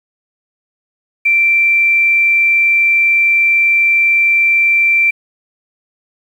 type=tone; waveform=sine; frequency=2349 Hz; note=D7; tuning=in tune; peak=-8 dBFS; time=1.25-5.11 s; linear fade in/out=10 ms; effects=7-bit